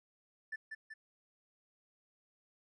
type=tone with echo; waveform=triangle; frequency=1760 Hz; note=A6; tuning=in tune; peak=-34 dBFS; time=0.52-0.56 s; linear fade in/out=10 ms; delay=190 ms; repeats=2; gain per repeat=-5 dB; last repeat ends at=0.94 s; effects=tanh soft clip ceiling -36 dBFS + resampled to 24000 Hz